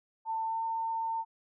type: tone with pitch glide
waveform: sine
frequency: 894 to 903.9 Hz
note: A5 to A5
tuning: +27 to +46 cents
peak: -30 dBFS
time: 0.25-1.25 s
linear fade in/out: 50 ms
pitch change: +19 cents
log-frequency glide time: 0.45-0.61 s
effects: none